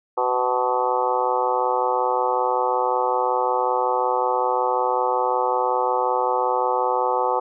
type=harmonic tone with a mistuned harmonic; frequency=125.4 Hz; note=B2; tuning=27 cents sharp; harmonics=3 / 4 / 5 / 6 / 7 / 8 / 9 / 10; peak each=-29 / -24 / -34 / -26 / -23 / -30 / -28 / -32 dBFS; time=0.17-7.4 s; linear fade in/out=10 ms; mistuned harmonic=8; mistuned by=+30 cents; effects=none